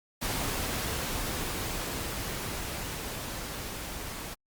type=noise with level ramp; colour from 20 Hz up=pink; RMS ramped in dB=-31 to -39 dBFS; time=0.21-4.35 s; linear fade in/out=20 ms; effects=Opus 48 kbps